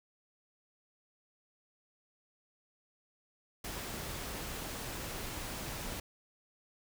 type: noise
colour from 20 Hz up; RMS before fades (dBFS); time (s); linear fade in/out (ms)
pink; -41; 3.64-6; 5
effects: none